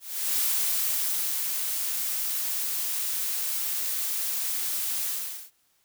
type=noise with ADSR envelope; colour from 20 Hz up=blue; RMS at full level=-25 dBFS; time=0-5.51 s; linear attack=370 ms; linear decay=1100 ms; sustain=-4 dB; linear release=430 ms; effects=white hiss -68 dBFS RMS until 5.84 s